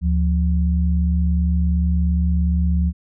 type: tone pair together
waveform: sine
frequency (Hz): 73.61 / 176.4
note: D2 / F3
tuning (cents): +5 / +18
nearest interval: octave + minor third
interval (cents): 1513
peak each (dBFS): -16 / -21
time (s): 0.01-2.93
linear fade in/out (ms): 50
effects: none